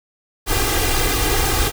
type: noise with comb filter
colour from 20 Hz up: pink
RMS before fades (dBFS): -18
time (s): 0.46-1.72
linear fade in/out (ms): 50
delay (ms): 2.5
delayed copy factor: +0.85
effects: none